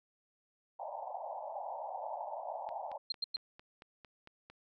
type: band-pass noise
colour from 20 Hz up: white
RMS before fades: -42 dBFS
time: 0.79-2.98 s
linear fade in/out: 10 ms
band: 570 to 930 Hz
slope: 96 dB/octave
type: click train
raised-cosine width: 0.3 ms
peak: -36 dBFS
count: 9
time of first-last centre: 2.69-4.5 s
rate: 4.42 Hz
type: tone bursts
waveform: sine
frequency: 4183 Hz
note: C8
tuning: 1 cent flat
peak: -32 dBFS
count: 3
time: 3.1-3.363 s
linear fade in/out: 5 ms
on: 21 ms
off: 100 ms
effects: none